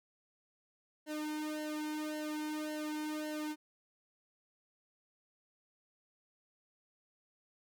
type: tone with flanger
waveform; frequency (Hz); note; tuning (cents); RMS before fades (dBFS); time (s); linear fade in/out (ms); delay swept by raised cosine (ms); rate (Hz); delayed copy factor
sawtooth; 304.9; D#4; -35; -39; 1.06-3.56; 50; 0.83 to 1.78; 1.8; -0.95
effects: none